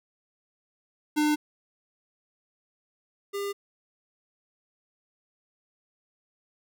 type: tone pair in turn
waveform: square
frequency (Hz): 300.7 / 401.4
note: D4 / G4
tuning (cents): +41 / +41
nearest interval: perfect fourth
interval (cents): 500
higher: second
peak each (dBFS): -22 / -30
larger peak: first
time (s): 1.16-1.36 / 3.33-3.53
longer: neither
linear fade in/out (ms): 20
effects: none